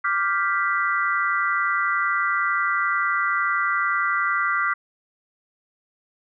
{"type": "chord", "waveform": "sine", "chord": "G dominant seventh", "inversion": "second", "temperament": "equal", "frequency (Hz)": [1174.7, 1396.9, 1568, 1975.5], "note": ["D6", "F6", "G6", "B6"], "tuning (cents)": [0, 0, 0, 0], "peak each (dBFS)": [-24, -24, -28, -26], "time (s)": [0.04, 4.74], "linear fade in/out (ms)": 10, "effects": []}